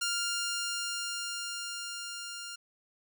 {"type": "tone with level ramp", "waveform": "10% pulse", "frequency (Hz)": 1400, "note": "F6", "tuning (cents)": 4, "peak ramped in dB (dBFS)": [-21, -32], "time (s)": [0.01, 2.56], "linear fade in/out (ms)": 10, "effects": []}